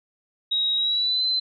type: tone with pitch glide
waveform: sine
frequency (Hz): 3808 to 4058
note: A#7 to B7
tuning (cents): +36 to +46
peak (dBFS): -20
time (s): 0.51-1.4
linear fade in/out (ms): 10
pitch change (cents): +110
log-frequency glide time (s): 0.76-1.24
effects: none